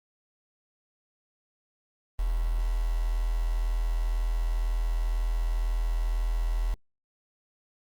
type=tone with quantisation; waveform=sine; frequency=41 Hz; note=E1; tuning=9 cents flat; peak=-24 dBFS; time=2.19-6.74 s; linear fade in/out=0 ms; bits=7; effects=Opus 24 kbps